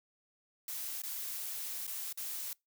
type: noise with dropouts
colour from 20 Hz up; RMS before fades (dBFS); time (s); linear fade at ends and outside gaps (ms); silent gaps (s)
blue; -40; 0.68-2.53; 2; 1.019-1.035 / 1.868-1.876 / 2.127-2.174
effects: noise-tail reverb RT60 0.2 s tail -25 dB re dry